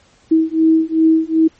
sine beating tone pair, 320 / 322.6 Hz, D#4 / E4, +49 / -37 cents, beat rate 2.6 Hz, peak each -13 dBFS, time 0.31-1.48 s, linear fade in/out 10 ms, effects pink hiss -52 dBFS RMS until 1.59 s + MP3 32 kbps

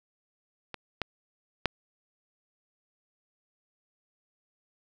clicks, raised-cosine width 0.3 ms, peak -21 / -13 / -8 dBFS, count 3, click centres 0.743 / 1.017 / 1.657 s, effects none

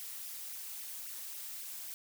blue noise with flanger, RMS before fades -44 dBFS, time 0-1.94 s, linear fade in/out 0 ms, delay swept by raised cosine 0.34 to 5.74 ms, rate 3.7 Hz, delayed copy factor +0.95, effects none

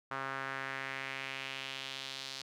sawtooth tone with band-pass filter sweep, 134.7 Hz, C#3, 49 cents flat, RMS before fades -41 dBFS, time 0.11-2.42 s, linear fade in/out 5 ms, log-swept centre 1300 to 4400 Hz, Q 2.2, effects none

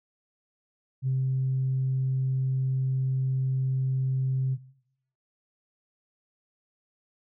sine tone, 131.5 Hz, C3, 9 cents sharp, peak -22 dBFS, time 1.02-4.58 s, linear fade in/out 50 ms, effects noise-tail reverb RT60 0.8 s tail -21 dB re dry + tanh soft clip ceiling -19 dBFS

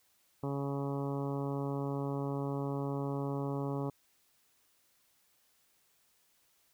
harmonic tone, 139.6 Hz, C#3, 13 cents sharp, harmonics 1 / 2 / 3 / 4 / 5 / 6 / 7 / 8 / 9, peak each -36 / -38 / -40 / -44 / -49 / -47 / -49 / -49 / -55 dBFS, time 0.43-3.9 s, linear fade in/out 5 ms, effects white hiss -71 dBFS RMS until 6.73 s

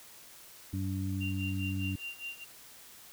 harmonic tone, 95.8 Hz, G2, 39 cents flat, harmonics 1 / 2 / 3, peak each -33 / -38 / -38 dBFS, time 0.73-1.96 s, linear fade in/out 5 ms
sine tone with tremolo, 2775 Hz, F7, 12 cents flat, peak -36 dBFS, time 1.2-2.45 s, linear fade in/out 20 ms, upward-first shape sine, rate 4.9 Hz, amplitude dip 90%
effects white hiss -53 dBFS RMS until 3.12 s

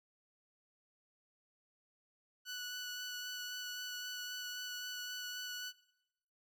15% pulse tone with vibrato, 1480 Hz, F#6, in tune, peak -35 dBFS, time 2.45-5.73 s, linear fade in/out 50 ms, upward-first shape sine, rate 3.8 Hz, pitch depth 10 cents each way, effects noise-tail reverb RT60 0.9 s tail -21 dB re dry

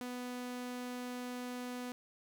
sawtooth tone, 247.7 Hz, B3, 5 cents sharp, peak -36 dBFS, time 0.01-1.92 s, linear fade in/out 0 ms, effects none

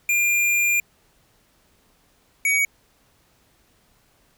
square tone pair in turn, 2400 / 2251 Hz, D7 / C#7, +37 / +26 cents, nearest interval minor second, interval 111 cents, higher first, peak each -18 dBFS, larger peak neither, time 0.09-0.8 / 2.45-2.65 s, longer first, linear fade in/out 2 ms, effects pink hiss -61 dBFS RMS until 4.37 s

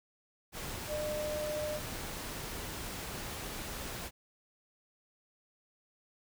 sine tone in noise, 604 Hz, D5, 48 cents sharp, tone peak -34 dBFS, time 0.87-1.8 s, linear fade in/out 50 ms, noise pink, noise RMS -41 dBFS, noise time 0.52-4.11 s, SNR +4 dB, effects none

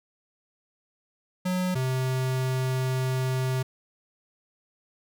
square tone pair in turn, 182.9 / 129.82 Hz, F#3 / C3, -20 / -13 cents, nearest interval tritone, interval 593 cents, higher first, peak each -25 dBFS, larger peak neither, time 1.45-1.75 / 1.75-3.63 s, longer second, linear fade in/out 10 ms, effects none

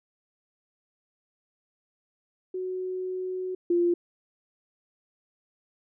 sine tone pair in turn, 370 / 347.4 Hz, F#4 / F4, 0 / -9 cents, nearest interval minor second, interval 109 cents, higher first, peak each -29 / -20 dBFS, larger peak second, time 2.54-3.55 / 3.7-3.94 s, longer first, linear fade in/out 5 ms, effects none

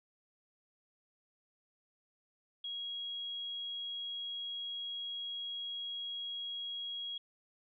sine tone, 3300 Hz, G#7, 12 cents flat, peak -38 dBFS, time 2.64-7.18 s, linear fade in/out 5 ms, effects none

